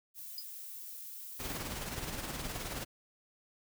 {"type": "noise", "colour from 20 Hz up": "violet", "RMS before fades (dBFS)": -46, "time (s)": [0.14, 1.61], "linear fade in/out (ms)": 50}
{"type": "tone with exponential decay", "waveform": "square", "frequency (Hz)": 4952, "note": "D#8", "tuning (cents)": -9, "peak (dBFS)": -36, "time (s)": [0.38, 0.47], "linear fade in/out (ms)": 1, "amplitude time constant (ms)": 19}
{"type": "noise with tremolo", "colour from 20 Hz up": "pink", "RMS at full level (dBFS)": -38, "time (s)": [1.39, 2.85], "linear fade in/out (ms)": 20, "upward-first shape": "sine", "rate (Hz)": 19, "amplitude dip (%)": 45}
{"effects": []}